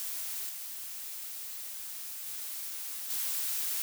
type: noise with level steps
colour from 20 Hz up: blue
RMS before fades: -37 / -41 / -39 / -33 dBFS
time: 0-3.82 s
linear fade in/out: 0 ms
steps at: 0.49 / 2.26 / 3.1 s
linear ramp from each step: 5 ms
effects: none